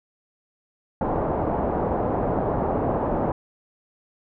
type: low-pass noise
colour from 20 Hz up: white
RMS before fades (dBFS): -24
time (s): 1.01-3.32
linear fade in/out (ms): 2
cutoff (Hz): 830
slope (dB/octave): 24
effects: none